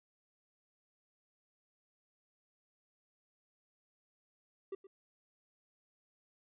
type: tone with echo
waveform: triangle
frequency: 389.4 Hz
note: G4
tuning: 12 cents flat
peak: -36 dBFS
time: 4.72-4.75 s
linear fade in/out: 5 ms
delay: 120 ms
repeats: 1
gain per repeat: -15 dB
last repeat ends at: 4.87 s
effects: resampled to 8000 Hz

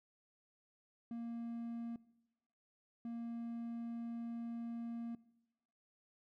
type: tone bursts at uneven times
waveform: triangle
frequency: 233.1 Hz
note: A#3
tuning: in tune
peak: -39 dBFS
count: 2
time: 1.11-1.96 / 3.05-5.15 s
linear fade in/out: 2 ms
effects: noise-tail reverb RT60 0.9 s tail -20 dB re dry

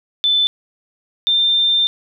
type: tone pair in turn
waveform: sine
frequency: 3520 / 3590 Hz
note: A7 / A7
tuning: 0 / +34 cents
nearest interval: unison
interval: 34 cents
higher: second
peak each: -12 dBFS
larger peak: neither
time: 0.24-0.47 / 1.27-1.87 s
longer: second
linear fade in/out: 0 ms
effects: none

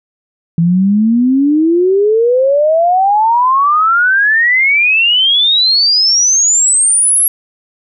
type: exponential sweep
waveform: sine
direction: up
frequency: 164 to 11380 Hz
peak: -7 dBFS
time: 0.58-7.28 s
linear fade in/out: 2 ms
effects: none

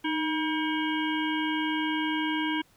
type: harmonic tone with a mistuned harmonic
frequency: 320 Hz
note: D#4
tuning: 49 cents sharp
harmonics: 1 / 3 / 5 / 7 / 9 / 10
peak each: -28 / -33 / -35 / -36 / -38 / -38 dBFS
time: 0.04-2.62 s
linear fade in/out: 10 ms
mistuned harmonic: 1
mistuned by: -62 cents
effects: pink hiss -62 dBFS RMS until 2.76 s

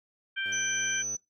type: harmonic tone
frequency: 784 Hz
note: G5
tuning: in tune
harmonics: 2 / 3 / 4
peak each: -31 / -37 / -36 dBFS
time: 0.36-1.03 s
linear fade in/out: 20 ms
type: tone with tremolo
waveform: 10% pulse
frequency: 100.1 Hz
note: G2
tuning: 37 cents sharp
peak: -39 dBFS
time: 0.45-1.16 s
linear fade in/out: 10 ms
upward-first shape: triangle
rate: 3.2 Hz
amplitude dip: 30%
type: tone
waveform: sine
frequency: 6000 Hz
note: F#8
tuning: 23 cents sharp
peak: -30 dBFS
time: 0.52-1.17 s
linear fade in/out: 10 ms
effects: noise-tail reverb RT60 0.2 s tail -20 dB re dry

